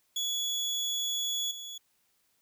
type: tone with level steps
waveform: 30% pulse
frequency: 3388 Hz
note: G#7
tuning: 34 cents sharp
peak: -27 / -37 dBFS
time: 0.16-1.78 s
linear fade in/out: 5 ms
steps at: 1.51 s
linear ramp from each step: 2 ms
effects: white hiss -72 dBFS RMS until 2.41 s